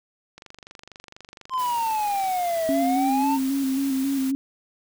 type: click train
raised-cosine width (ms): 0.2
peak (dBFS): -25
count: 47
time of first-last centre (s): 0.38-2.281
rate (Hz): 24.2
type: exponential two-way sweep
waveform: triangle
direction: down then up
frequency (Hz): 1052 to 640 to 922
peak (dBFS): -20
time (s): 1.5-3.39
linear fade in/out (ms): 50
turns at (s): 2.67
type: noise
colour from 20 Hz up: white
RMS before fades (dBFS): -38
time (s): 1.58-4.32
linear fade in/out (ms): 20
type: tone with vibrato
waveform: sine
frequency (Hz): 270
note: C#4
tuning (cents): -45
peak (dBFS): -21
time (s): 2.69-4.35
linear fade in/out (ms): 0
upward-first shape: square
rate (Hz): 3.7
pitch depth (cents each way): 32
effects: none